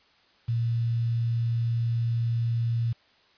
sine tone with quantisation, 116.54 Hz, A#2, in tune, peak -23 dBFS, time 0.48-2.93 s, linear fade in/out 10 ms, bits 8, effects white hiss -61 dBFS RMS until 3.37 s + resampled to 11025 Hz

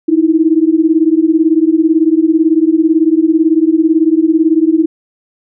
sine beating tone pair, 311.9 / 329.9 Hz, D#4 / E4, +4 / +1 cents, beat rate 18 Hz, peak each -10 dBFS, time 0.08-4.86 s, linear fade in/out 10 ms, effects none

